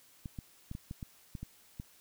clicks, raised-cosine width 5 ms, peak -28 dBFS, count 9, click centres 0.258 / 0.388 / 0.714 / 0.751 / 0.911 / 1.028 / 1.352 / 1.43 / 1.799 s, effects white hiss -62 dBFS RMS until 2 s

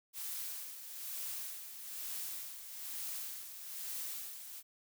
blue noise with tremolo, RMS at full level -41 dBFS, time 0.13-4.63 s, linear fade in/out 50 ms, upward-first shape sine, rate 1.1 Hz, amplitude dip 60%, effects none

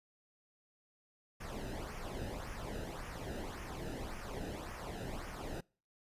brown noise with flanger, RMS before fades -43 dBFS, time 1.4-5.61 s, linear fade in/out 10 ms, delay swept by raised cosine 0.24 to 0.92 ms, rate 1.8 Hz, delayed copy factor -0.7, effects noise-tail reverb RT60 0.4 s tail -26 dB re dry + resampled to 32000 Hz

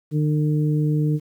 harmonic tone, 151.1 Hz, D3, 50 cents sharp, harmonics 1 / 2 / 3, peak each -18 / -25 / -31 dBFS, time 0.11-1.2 s, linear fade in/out 50 ms, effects 9-bit

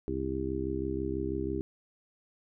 harmonic tone, 66.1 Hz, C2, 18 cents sharp, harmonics 1 / 2 / 3 / 4 / 5 / 6, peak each -38 / -40 / -44 / -38 / -35 / -35 dBFS, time 0.08-1.61 s, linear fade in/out 0 ms, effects none

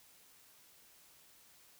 silence, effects white hiss -63 dBFS RMS until 1.79 s

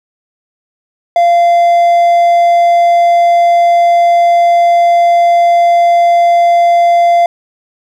triangle tone, 690 Hz, F5, 21 cents flat, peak -3 dBFS, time 1.16-7.26 s, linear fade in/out 2 ms, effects none

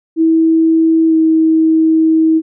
sine tone with pitch glide, 324.2 to 320.1 Hz, E4 to D#4, -29 to +49 cents, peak -7 dBFS, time 0.16-2.42 s, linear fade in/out 50 ms, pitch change -22 cents, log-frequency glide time 1.08-1.14 s, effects none

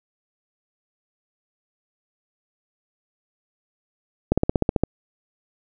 slowing click train, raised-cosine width 2 ms, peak -4 dBFS, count 9, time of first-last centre 4.32-4.836 s, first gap 56 ms, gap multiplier 1.04, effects none

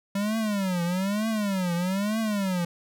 square tone with vibrato, 195.8 Hz, G3, 2 cents flat, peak -25 dBFS, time 0.15-2.65 s, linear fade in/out 5 ms, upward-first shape triangle, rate 1.1 Hz, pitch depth 250 cents each way, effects none

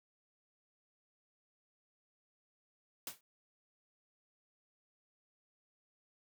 white noise with exponential decay, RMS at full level -38 dBFS, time 3.07-3.21 s, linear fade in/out 2 ms, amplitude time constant 29 ms, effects high-pass 100 Hz 12 dB/octave

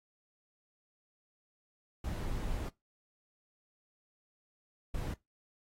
brown noise bursts at uneven times, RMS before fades -36 dBFS, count 2, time 2.04-2.69 / 4.94-5.14 s, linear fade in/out 5 ms, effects noise-tail reverb RT60 0.2 s tail -21 dB re dry + AAC 48 kbps

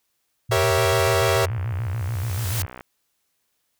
sine tone with vibrato, 102.2 Hz, G#2, 27 cents flat, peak -23 dBFS, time 0.49-2.66 s, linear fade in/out 10 ms, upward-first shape square, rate 6.9 Hz, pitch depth 200 cents each way
sawtooth chord, G diminished seventh, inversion none, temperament equal with one note detuned, 392 / 471.3 / 554.4 / 659.3 Hz, G4 / Bb4 / Db5 / Fb5, 0 / +19 / 0 / 0 cents, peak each -20 dBFS, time 0.51-1.46 s, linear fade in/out 10 ms
click train, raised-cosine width 0.5 ms, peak -22 dBFS, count 110, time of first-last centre 1.07-2.808 s, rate 62.7 Hz
white noise with exponential growth, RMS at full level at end -27 dBFS, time 1.51-2.62 s, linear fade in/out 0 ms, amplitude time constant 240 ms
effects white hiss -72 dBFS RMS until 3.79 s

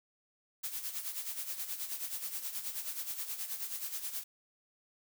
blue noise with tremolo, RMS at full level -37 dBFS, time 0.63-4.24 s, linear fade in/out 10 ms, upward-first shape sine, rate 9.4 Hz, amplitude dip 65%, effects none

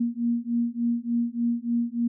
sine beating tone pair, 234.4 / 237.8 Hz, A#3 / A#3, +10 / +35 cents, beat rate 3.4 Hz, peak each -26 dBFS, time 0-2.08 s, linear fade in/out 10 ms, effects none

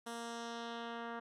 10% pulse tone with low-pass filter sweep, 233.1 Hz, A#3, in tune, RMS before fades -44 dBFS, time 0.06-1.2 s, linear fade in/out 10 ms, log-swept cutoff 11000 to 1800 Hz, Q 1.4, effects none

